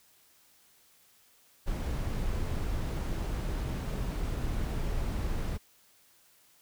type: noise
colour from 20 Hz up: brown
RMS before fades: -32 dBFS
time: 1.66-5.58 s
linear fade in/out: 20 ms
effects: white hiss -63 dBFS RMS until 6.61 s